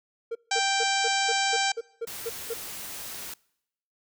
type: tone bursts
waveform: triangle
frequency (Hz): 460.8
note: A#4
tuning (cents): -20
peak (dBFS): -26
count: 10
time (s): 0.31-2.54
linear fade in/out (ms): 10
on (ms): 43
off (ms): 200
type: harmonic tone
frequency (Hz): 784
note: G5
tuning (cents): 0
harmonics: 1 / 2 / 3 / 4 / 5 / 6 / 7 / 8 / 9 / 10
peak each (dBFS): -27 / -30 / -32 / -33 / -34 / -35 / -35 / -36 / -37 / -37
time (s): 0.51-1.72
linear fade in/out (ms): 5
type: noise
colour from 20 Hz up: white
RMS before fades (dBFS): -38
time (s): 2.07-3.34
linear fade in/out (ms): 5
effects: noise-tail reverb RT60 0.8 s tail -25 dB re dry